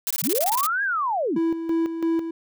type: noise bursts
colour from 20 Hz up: blue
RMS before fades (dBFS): -25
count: 11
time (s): 0.07-0.665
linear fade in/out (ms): 0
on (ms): 35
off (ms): 21
type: linear two-way sweep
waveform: sine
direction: up then down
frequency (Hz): 130.81 to 1667 to 130.81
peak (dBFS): -21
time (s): 0.22-1.39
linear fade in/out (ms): 50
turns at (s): 0.83
type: tone with tremolo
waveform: triangle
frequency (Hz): 329.6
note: E4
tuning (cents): 0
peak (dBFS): -17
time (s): 1.36-2.31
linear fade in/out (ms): 5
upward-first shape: square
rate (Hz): 3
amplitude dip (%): 60
effects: none